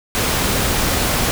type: noise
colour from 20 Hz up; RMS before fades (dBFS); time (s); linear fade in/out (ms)
pink; -18; 0.15-1.31; 0
effects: none